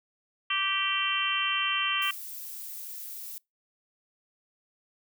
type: harmonic tone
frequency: 390 Hz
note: G4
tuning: 9 cents flat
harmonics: 3 / 4 / 5 / 6 / 7 / 8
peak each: -32 / -37 / -35 / -36 / -30 / -30 dBFS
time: 0.5-2.11 s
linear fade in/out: 5 ms
type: noise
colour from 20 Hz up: violet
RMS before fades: -40 dBFS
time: 2.02-3.38 s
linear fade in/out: 0 ms
effects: noise-tail reverb RT60 0.2 s tail -25 dB re dry